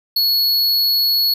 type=tone; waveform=square; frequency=4367 Hz; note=C#8; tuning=27 cents flat; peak=-14 dBFS; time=0.16-1.34 s; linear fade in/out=5 ms; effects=none